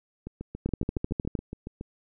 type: two click trains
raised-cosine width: 3 ms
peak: -23 / -14 dBFS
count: 12 / 10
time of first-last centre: 0.27-1.811 / 0.66-1.352 s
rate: 7.14 / 13 Hz
effects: none